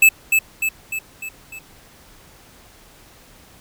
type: tone with echo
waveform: square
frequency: 2616 Hz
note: E7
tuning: 14 cents flat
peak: -8 dBFS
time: 0.02-0.09 s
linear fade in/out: 5 ms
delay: 300 ms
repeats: 5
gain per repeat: -5 dB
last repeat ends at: 1.59 s
effects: pink hiss -48 dBFS RMS until 3.6 s